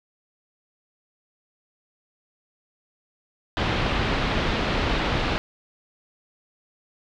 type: low-pass noise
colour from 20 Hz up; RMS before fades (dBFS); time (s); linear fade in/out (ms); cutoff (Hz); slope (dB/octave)
pink; -24; 3.57-5.38; 0; 3900; 24
effects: none